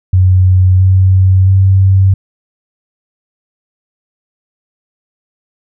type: tone with pitch steps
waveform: sine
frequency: 92.5 / 94.17 / 95.87 Hz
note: F#2 / F#2 / G2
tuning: 0 / +31 / -38 cents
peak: -4 dBFS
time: 0.13-2.14 s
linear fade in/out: 5 ms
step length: 670 ms
effects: none